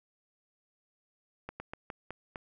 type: slowing click train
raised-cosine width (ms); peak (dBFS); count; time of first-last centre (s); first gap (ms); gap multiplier
0.5; -24; 6; 1.49-2.358; 110; 1.23
effects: none